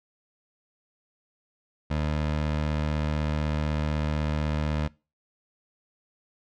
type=tone; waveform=20% pulse; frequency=76 Hz; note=D#2; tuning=40 cents flat; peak=-20 dBFS; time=1.9-4.88 s; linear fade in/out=10 ms; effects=noise-tail reverb RT60 0.3 s tail -22 dB re dry + low-pass 4000 Hz 12 dB/octave